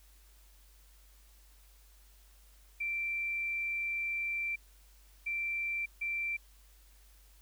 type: tone bursts at uneven times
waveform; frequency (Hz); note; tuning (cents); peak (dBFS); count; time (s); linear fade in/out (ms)
sine; 2349; D7; 0; -32; 3; 2.8-4.56 / 5.26-5.86 / 6.01-6.37; 10
effects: added 49 Hz sine -58 dBFS peak until 7.41 s + white hiss -65 dBFS RMS until 7.41 s